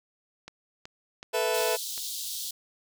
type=click train; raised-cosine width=0.2 ms; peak=-24 dBFS; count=5; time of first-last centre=0.48-1.978 s; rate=2.67 Hz
type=chord; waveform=sawtooth; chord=A suspended second; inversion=none; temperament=just; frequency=440 / 495 / 660 Hz; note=A4 / B4 / E5; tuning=0 / +4 / +2 cents; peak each=-25 dBFS; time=1.33-1.77 s; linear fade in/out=20 ms
type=high-pass noise; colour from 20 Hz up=pink; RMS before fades=-35 dBFS; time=1.54-2.51 s; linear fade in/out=5 ms; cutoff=3400 Hz; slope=48 dB/octave
effects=none